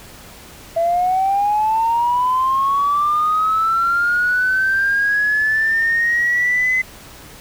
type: linear sweep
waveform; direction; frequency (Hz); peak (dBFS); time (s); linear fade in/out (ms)
sine; up; 661 to 2043; -13; 0.76-6.82; 10
effects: tanh soft clip ceiling -9 dBFS + pink hiss -40 dBFS RMS until 7.4 s